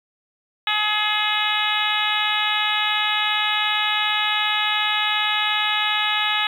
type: harmonic tone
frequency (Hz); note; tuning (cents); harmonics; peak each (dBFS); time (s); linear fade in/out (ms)
422.7; G#4; +31; 2 / 3 / 4 / 5 / 6 / 7 / 8 / 9; -27 / -27 / -27 / -27 / -27 / -27 / -27 / -27; 0.67-6.47; 2
effects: 8-bit